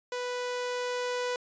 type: tone with level ramp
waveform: sawtooth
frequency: 493.9 Hz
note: B4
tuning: in tune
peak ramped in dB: -28 to -25 dBFS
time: 0.12-1.36 s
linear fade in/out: 2 ms
effects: resampled to 16000 Hz